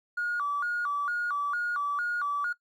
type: tone with vibrato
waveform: triangle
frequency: 1286 Hz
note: E6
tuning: 43 cents flat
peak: -23 dBFS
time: 0.17-2.53 s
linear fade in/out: 10 ms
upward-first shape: square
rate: 2.2 Hz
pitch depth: 190 cents each way
effects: noise-tail reverb RT60 0.1 s tail -23 dB re dry + tanh soft clip ceiling -25 dBFS